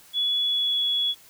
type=tone with pitch glide; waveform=sine; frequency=3398 to 3375 Hz; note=G#7 to G#7; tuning=+39 to +27 cents; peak=-21 dBFS; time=0.13-1.15 s; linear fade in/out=50 ms; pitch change=-12 cents; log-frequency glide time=0.41-0.84 s; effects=white hiss -52 dBFS RMS until 1.29 s